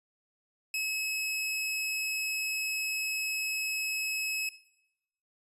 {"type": "tone", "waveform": "sawtooth", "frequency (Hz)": 2574, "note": "E7", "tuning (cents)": -42, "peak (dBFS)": -27, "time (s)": [0.74, 4.49], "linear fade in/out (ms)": 2, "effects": ["noise-tail reverb RT60 0.8 s tail -17 dB re dry", "resampled to 32000 Hz"]}